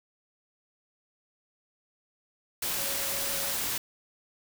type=tone in noise; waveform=sine; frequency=554.4 Hz; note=C#5; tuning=in tune; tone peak=-42 dBFS; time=2.78-3.53 s; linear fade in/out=5 ms; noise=white; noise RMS=-31 dBFS; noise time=2.62-3.78 s; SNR=-14 dB; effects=none